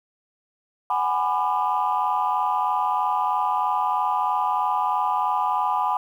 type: chord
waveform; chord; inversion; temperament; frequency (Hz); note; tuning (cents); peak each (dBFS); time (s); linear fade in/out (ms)
sine; G# half-diminished seventh; third; just; 747.5 / 830.6 / 996.7 / 1196.1; F#5 / G#5 / B5 / D6; +17 / 0 / +16 / +31; -27 / -24 / -23 / -27; 0.9-5.97; 2
effects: tanh soft clip ceiling -12 dBFS + 9-bit